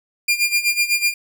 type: tone with tremolo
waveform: sawtooth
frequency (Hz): 2402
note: D7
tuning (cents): +38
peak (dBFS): -10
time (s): 0.28-1.14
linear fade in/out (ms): 5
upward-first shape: sine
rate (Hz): 8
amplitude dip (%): 80
effects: none